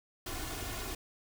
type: noise with comb filter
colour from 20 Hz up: pink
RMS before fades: -39 dBFS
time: 0.26-0.95 s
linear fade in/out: 5 ms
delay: 2.8 ms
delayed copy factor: +0.6
effects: none